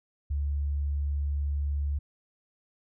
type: tone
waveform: sine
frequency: 71.7 Hz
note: D2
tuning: 41 cents flat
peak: -26 dBFS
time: 0.3-1.99 s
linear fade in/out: 10 ms
effects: none